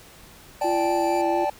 15% pulse tone, 2349 Hz, D7, in tune, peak -32 dBFS, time 0.61-1.22 s, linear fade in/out 10 ms
triangle chord, D suspended fourth, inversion none, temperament equal with one note detuned, 587.3 / 784 / 868.9 Hz, D5 / G5 / A5, 0 / 0 / -22 cents, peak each -24 dBFS, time 0.61-1.5 s, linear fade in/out 5 ms
sine tone with vibrato, 341.6 Hz, F4, 38 cents flat, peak -24 dBFS, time 0.64-1.45 s, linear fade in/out 10 ms, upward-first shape triangle, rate 4.3 Hz, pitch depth 30 cents each way
effects pink hiss -48 dBFS RMS until 1.59 s

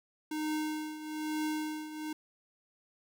square tone with tremolo, 307.8 Hz, D#4, 19 cents flat, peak -31 dBFS, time 0.31-2.13 s, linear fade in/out 5 ms, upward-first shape triangle, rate 1.1 Hz, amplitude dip 75%, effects none

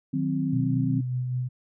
sine chord, C diminished, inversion first, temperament equal, 155.56 / 185 / 261.6 Hz, Eb3 / Gb3 / C4, 0 / 0 / 0 cents, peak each -28 / -31 / -26 dBFS, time 0.13-1.01 s, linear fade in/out 10 ms
sine tone with tremolo, 125.9 Hz, B2, 34 cents sharp, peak -24 dBFS, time 0.52-1.49 s, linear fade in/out 20 ms, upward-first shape sine, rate 5 Hz, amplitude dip 30%
effects none

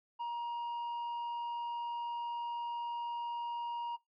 triangle tone with tanh clipping, 946 Hz, A#5, 25 cents sharp, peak -36 dBFS, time 0.19-3.97 s, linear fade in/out 20 ms, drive 8 dB, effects noise-tail reverb RT60 0.2 s tail -22 dB re dry

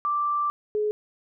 sine tone pair in turn, 1174.7 / 422.5 Hz, D6 / G#4, 0 / +30 cents, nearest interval octave + tritone, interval 1770 cents, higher first, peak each -22 dBFS, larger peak neither, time 0.05-0.5 / 0.75-0.91 s, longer first, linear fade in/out 0 ms, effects none

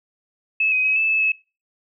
sine tone with pitch steps, 2598 / 2518 / 2547 / 2626 / 2611 / 2590 Hz, E7 / D#7 / D#7 / E7 / E7 / E7, -26 / +20 / +40 / -7 / -17 / -31 cents, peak -16 dBFS, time 0.6-1.32 s, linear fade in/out 5 ms, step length 120 ms, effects noise-tail reverb RT60 0.3 s tail -21 dB re dry

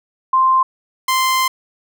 sine / sawtooth tone pair in turn, 1046.5 / 1042.2 Hz, C6 / C6, 0 / -7 cents, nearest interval unison, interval 7 cents, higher first, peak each -10 dBFS, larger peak neither, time 0.33-0.63 / 1.08-1.48 s, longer second, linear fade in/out 5 ms, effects none

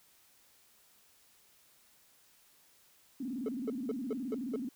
sine tone with vibrato, 253.2 Hz, B3, 43 cents sharp, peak -35 dBFS, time 3.2-4.69 s, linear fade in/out 5 ms, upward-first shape square, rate 19 Hz, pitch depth 150 cents each way
triangle tone bursts, 432.8 Hz, A4, 29 cents flat, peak -29 dBFS, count 6, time 3.46-4.56 s, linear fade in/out 2 ms, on 25 ms, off 190 ms
effects tanh soft clip ceiling -23 dBFS + white hiss -65 dBFS RMS until 4.75 s

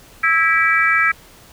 sine tone cluster, 1310 / 1636 / 1950 / 2314 Hz, E6 / G#6 / B6 / D7, -11 / -26 / -23 / -26 cents, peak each -18 dBFS, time 0.23-1.12 s, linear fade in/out 10 ms, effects pink hiss -45 dBFS RMS until 1.52 s

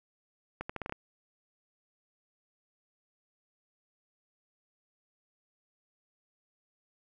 accelerating click train, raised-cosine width 0.5 ms, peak -21 dBFS, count 7, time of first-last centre 0.61-0.924 s, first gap 85 ms, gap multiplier 0.8, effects none

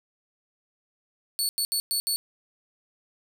20% pulse tone bursts at uneven times, 4435 Hz, C#8, in tune, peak -18 dBFS, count 5, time 1.39-1.49 / 1.58-1.65 / 1.72-1.8 / 1.91-2 / 2.07-2.16 s, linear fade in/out 0 ms, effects none

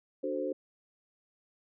sine chord, D dominant seventh, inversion none, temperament equal, 293.7 / 370 / 440 / 523.3 Hz, D4 / F#4 / A4 / C5, 0 / 0 / 0 / 0 cents, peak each -37 / -37 / -39 / -34 dBFS, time 0.23-0.53 s, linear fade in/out 10 ms, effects none

